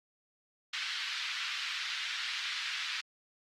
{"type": "band-pass noise", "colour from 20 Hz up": "white", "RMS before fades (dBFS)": -37, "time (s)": [0.73, 3.01], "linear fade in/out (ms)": 5, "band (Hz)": [1400, 4200], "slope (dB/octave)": 24, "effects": ["Opus 32 kbps"]}